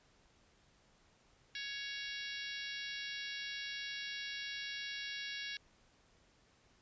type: harmonic tone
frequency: 557 Hz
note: C#5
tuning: 8 cents sharp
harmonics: 3 / 4 / 5 / 6 / 7 / 8 / 9 / 10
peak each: -46 / -48 / -49 / -49 / -48 / -52 / -54 / -52 dBFS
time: 1.55-5.57 s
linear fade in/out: 2 ms
effects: pink hiss -69 dBFS RMS until 6.81 s + resampled to 16000 Hz